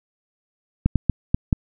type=clicks; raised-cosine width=5 ms; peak=-4 dBFS; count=5; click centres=0.86 / 0.957 / 1.097 / 1.345 / 1.528 s; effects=none